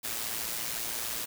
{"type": "noise with amplitude modulation", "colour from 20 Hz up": "white", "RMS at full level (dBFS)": -32, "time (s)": [0.03, 1.26], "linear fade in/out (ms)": 20, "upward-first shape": "sine", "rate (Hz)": 114, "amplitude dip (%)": 55, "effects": []}